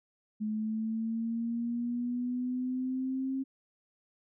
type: linear sweep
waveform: sine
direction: up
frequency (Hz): 213.1 to 267.8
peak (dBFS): -30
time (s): 0.4-3.44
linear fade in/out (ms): 20
effects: none